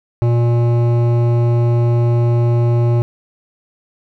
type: tone with hard clipping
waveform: sine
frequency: 118.8 Hz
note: A#2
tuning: 33 cents sharp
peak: -13 dBFS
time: 0.22-3.02 s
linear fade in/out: 0 ms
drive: 13 dB
effects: none